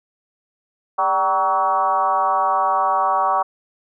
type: tone with frequency modulation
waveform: sine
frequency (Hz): 946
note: A#5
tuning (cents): +25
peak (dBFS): -15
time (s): 0.98-3.43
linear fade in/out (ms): 10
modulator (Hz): 180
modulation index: 1.6
effects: none